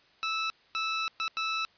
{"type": "tone bursts at uneven times", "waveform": "15% pulse", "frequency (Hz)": 1312, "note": "E6", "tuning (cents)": -9, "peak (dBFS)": -22, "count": 4, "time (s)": [[0.23, 0.5], [0.75, 1.08], [1.2, 1.28], [1.37, 1.65]], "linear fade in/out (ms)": 0, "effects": ["white hiss -62 dBFS RMS until 1.77 s", "resampled to 11025 Hz"]}